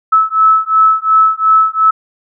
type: beating tone pair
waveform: sine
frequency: 1301 / 1303.8 Hz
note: E6 / E6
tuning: -23 / -19 cents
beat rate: 2.8 Hz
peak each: -10 dBFS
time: 0.12-1.91 s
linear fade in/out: 10 ms
effects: none